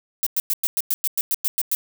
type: noise bursts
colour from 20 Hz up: violet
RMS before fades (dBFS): -21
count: 12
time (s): 0.23-1.75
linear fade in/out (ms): 0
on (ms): 35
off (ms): 100
effects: none